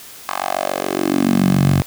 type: tone with high-pass filter sweep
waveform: 10% pulse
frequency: 47.08 Hz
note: F#1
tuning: 31 cents sharp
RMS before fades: -17 dBFS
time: 0.29-1.82 s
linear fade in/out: 0 ms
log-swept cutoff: 990 to 110 Hz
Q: 3.5
effects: white hiss -38 dBFS RMS until 1.86 s